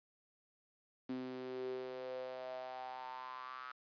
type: tone with high-pass filter sweep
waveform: sawtooth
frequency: 128.3 Hz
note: C3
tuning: 34 cents flat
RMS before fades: -45 dBFS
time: 1.09-3.72 s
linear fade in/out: 5 ms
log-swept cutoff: 270 to 1300 Hz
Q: 7.1
effects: resampled to 11025 Hz + 12-bit